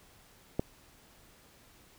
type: click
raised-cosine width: 2 ms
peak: -15 dBFS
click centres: 0.595 s
effects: pink hiss -60 dBFS RMS until 1.98 s